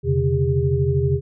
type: tone cluster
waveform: sine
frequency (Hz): 84.5 / 131.2 / 143.9 / 402.6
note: E2 / C3 / D3 / G4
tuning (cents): +43 / +5 / -35 / +46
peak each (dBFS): -23 / -20 / -23 / -22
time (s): 0.03-1.21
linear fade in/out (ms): 50
effects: none